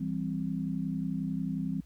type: chord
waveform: sine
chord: C major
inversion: first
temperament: equal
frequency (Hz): 164.81 / 196 / 261.6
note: E3 / G3 / C4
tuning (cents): 0 / 0 / 0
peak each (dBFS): -34 / -34 / -35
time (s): 0-1.81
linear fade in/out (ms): 10
effects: added 60 Hz sine -53 dBFS peak until 1.85 s + pink hiss -67 dBFS RMS until 1.85 s